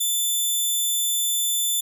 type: tone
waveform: 10% pulse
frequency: 3520 Hz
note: A7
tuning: in tune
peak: -13 dBFS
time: 0-1.81 s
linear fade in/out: 10 ms
effects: none